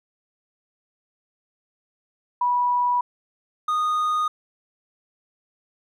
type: tone pair in turn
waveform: sine / triangle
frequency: 978 / 1234.9 Hz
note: B5 / D#6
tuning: -17 / -13 cents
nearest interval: major third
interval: 404 cents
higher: second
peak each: -18 dBFS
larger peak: neither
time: 2.41-3.01 / 3.68-4.28 s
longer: neither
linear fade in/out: 5 ms
effects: none